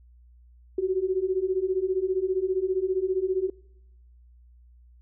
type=beating tone pair; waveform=sine; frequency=365.9 / 380.9 Hz; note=F#4 / G4; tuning=-19 / -50 cents; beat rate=15 Hz; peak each=-27 / -25 dBFS; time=0.78-3.5 s; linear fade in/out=5 ms; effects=noise-tail reverb RT60 0.9 s tail -25 dB re dry + added 60 Hz sine -51 dBFS peak until 5.01 s